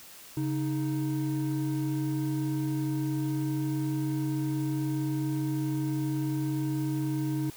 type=tone pair together; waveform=triangle; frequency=138.58 / 311.1 Hz; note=C#3 / D#4; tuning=0 / 0 cents; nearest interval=octave + major second; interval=1400 cents; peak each=-28 dBFS; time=0.37-7.5 s; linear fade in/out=2 ms; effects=white hiss -49 dBFS RMS until 7.56 s